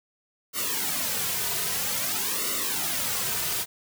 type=noise with flanger; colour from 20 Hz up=white; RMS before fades=-28 dBFS; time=0.53-3.66 s; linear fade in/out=50 ms; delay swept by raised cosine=1.2 to 3.7 ms; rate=0.51 Hz; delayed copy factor=-0.85; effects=none